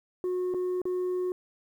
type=tone with dropouts; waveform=sine; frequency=363.9 Hz; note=F#4; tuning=29 cents flat; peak=-24 dBFS; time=0.24-1.32 s; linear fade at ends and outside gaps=1 ms; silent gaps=0.539-0.545 / 0.817-0.854 s; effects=tanh soft clip ceiling -26 dBFS + 10-bit